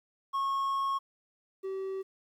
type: tone pair in turn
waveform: triangle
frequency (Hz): 1093 / 384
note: C#6 / G4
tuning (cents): -25 / -36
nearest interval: octave + tritone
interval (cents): 1811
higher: first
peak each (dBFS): -26 / -31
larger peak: first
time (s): 0.33-0.99 / 1.63-2.03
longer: first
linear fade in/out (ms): 20
effects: 11-bit